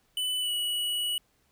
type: tone with pitch glide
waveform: square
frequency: 2994 to 2934 Hz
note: F#7 to F#7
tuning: +20 to -15 cents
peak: -28 dBFS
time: 0.17-1.18 s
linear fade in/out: 2 ms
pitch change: -35 cents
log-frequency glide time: 0.4-0.51 s
effects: pink hiss -69 dBFS RMS until 1.51 s